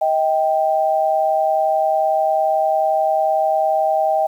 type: tone pair together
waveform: sine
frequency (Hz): 632.8 / 784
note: D#5 / G5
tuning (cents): +29 / 0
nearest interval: major third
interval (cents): 371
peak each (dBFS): -17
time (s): 0.01-4.27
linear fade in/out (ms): 10
effects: 8-bit